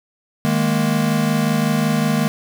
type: chord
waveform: square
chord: D# suspended fourth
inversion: none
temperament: equal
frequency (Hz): 155.56 / 207.7 / 233.1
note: D#3 / G#3 / A#3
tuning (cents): 0 / 0 / 0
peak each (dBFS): -21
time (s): 0.45-2.28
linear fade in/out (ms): 0
effects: 7-bit